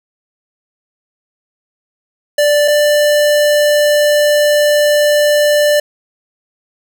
square tone pair in turn, 587.3 / 591 Hz, D5 / D5, 0 / +11 cents, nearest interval unison, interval 11 cents, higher second, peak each -9 dBFS, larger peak neither, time 2.38-2.68 / 2.68-5.8 s, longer second, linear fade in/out 5 ms, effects none

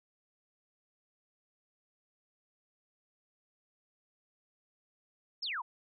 sine exponential sweep, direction down, 5588 to 874 Hz, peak -34 dBFS, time 5.42-5.62 s, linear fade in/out 10 ms, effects none

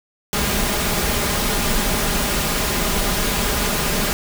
pink noise with comb filter, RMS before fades -20 dBFS, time 0.33-4.13 s, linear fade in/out 0 ms, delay 4.9 ms, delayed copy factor +0.5, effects none

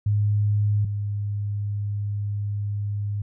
sine tone pair in turn, 103.83 / 102.58 Hz, G#2 / G#2, 0 / -21 cents, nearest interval unison, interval 21 cents, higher first, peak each -18 / -24 dBFS, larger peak first, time 0.06-0.85 / 0.85-3.22 s, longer second, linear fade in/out 5 ms, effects none

